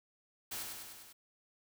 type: noise with echo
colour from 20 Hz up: white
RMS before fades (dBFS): -41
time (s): 0.51-0.63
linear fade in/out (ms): 10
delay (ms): 100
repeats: 5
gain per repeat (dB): -3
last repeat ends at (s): 1.13
effects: none